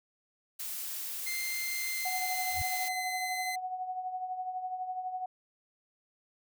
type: noise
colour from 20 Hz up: blue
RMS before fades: -38 dBFS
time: 0.59-2.89 s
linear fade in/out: 10 ms
type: tone with pitch glide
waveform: sawtooth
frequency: 2093 to 2048 Hz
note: C7 to C7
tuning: 0 to -38 cents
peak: -31 dBFS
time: 1.26-3.56 s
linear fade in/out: 10 ms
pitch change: -38 cents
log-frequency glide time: 1.72-2.99 s
type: tone with tremolo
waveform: sine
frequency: 740 Hz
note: F#5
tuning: in tune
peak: -31 dBFS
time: 2.05-5.26 s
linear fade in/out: 5 ms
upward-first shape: triangle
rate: 12 Hz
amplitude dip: 65%
type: tone with exponential growth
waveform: sine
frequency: 85.3 Hz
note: F2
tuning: 40 cents flat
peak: -30 dBFS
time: 2.5-2.62 s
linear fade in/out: 5 ms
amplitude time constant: 26 ms
effects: none